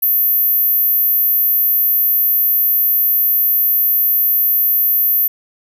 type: tone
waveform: sine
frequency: 13440 Hz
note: G#9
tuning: 19 cents sharp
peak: -11 dBFS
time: 0.02-5.28 s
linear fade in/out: 10 ms
effects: none